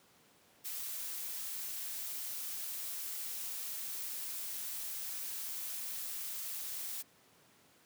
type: noise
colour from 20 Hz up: blue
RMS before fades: -41 dBFS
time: 0.64-7.03 s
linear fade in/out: 20 ms
effects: pink hiss -65 dBFS RMS until 7.85 s + high-pass 150 Hz 12 dB/octave